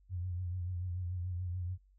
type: tone with vibrato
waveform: sine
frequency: 89.7 Hz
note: F2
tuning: 47 cents sharp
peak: -35 dBFS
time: 0.09-1.78 s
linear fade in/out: 50 ms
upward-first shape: triangle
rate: 6.9 Hz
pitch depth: 68 cents each way
effects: noise-tail reverb RT60 0.1 s tail -21 dB re dry + added 48 Hz sine -62 dBFS peak until 1.98 s